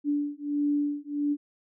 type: beating tone pair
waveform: sine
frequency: 290 / 291.5 Hz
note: D4 / D4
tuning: -22 / -13 cents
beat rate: 1.5 Hz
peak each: -28 dBFS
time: 0.04-1.37 s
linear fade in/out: 50 ms
effects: none